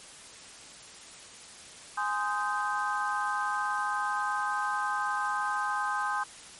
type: chord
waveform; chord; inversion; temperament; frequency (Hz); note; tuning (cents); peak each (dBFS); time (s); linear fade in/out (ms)
sine; Ab major seventh; none; just; 830.6 / 1038.3 / 1245.9 / 1557.4; Ab5 / C6 / Eb6 / G6; 0 / -14 / +2 / -12; -33; 1.97-6.24; 10
effects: white hiss -48 dBFS RMS until 6.59 s + MP3 48 kbps